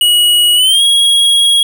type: tone with pitch glide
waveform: square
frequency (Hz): 2911 to 3305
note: F#7 to G#7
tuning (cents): -29 to -9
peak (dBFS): -7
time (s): 0.01-1.63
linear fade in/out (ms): 2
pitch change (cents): +220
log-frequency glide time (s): 0.55-0.83
effects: none